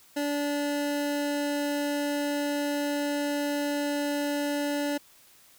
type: tone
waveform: 25% pulse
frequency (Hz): 289.3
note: D4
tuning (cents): -26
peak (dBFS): -23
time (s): 0.16-4.98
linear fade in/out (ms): 10
effects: white hiss -57 dBFS RMS until 5.58 s